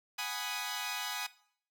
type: chord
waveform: 10% pulse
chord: G# minor seventh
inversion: third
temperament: equal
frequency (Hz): 740 / 830.6 / 987.8 / 1244.5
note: F#5 / G#5 / B5 / D#6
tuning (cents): 0 / 0 / 0 / 0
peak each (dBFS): -35 / -31 / -33 / -33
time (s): 0.18-1.27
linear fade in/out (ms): 10
effects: noise-tail reverb RT60 0.6 s tail -19 dB re dry